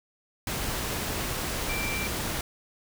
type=tone in noise; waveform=sine; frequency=2349 Hz; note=D7; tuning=in tune; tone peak=-32 dBFS; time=1.69-2.07 s; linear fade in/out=2 ms; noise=pink; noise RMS=-31 dBFS; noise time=0.47-2.41 s; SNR=-4 dB; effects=none